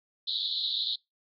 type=band-pass noise; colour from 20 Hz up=white; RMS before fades=-31 dBFS; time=0.27-0.96 s; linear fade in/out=10 ms; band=3500 to 4200 Hz; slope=96 dB/octave; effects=noise-tail reverb RT60 0.2 s tail -25 dB re dry